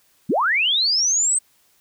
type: linear sweep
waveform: sine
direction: up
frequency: 142.5 to 8372 Hz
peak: -16 dBFS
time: 0.29-1.39 s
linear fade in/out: 10 ms
effects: white hiss -60 dBFS RMS until 1.8 s